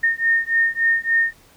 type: beating tone pair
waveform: sine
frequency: 1830 / 1833.5 Hz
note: A#6 / A#6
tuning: -32 / -29 cents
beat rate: 3.5 Hz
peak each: -19 dBFS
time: 0.03-1.33 s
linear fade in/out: 10 ms
effects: pink hiss -52 dBFS RMS until 1.56 s